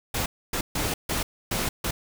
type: noise bursts at uneven times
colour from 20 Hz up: pink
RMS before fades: -27 dBFS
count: 6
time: 0.14-0.26 / 0.53-0.61 / 0.75-0.94 / 1.09-1.23 / 1.51-1.69 / 1.84-1.91 s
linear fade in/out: 5 ms
effects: none